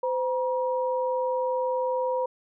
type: tone pair together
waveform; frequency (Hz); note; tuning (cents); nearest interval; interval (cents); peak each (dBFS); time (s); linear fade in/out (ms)
sine; 512.7 / 955; C5 / A#5; -35 / +42; major seventh; 1077; -25 / -29; 0.03-2.26; 5
effects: none